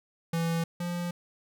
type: tone pair in turn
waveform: square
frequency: 166.4 / 174.58 Hz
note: E3 / F3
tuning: +17 / 0 cents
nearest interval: minor second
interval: 83 cents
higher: second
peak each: -27 / -31 dBFS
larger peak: first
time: 0.33-0.64 / 0.8-1.11 s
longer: neither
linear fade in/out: 5 ms
effects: none